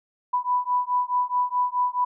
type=beating tone pair; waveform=sine; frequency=987.8 / 992.5 Hz; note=B5 / B5; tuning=0 / +8 cents; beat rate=4.7 Hz; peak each=-24 dBFS; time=0.33-2.05 s; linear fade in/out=10 ms; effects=none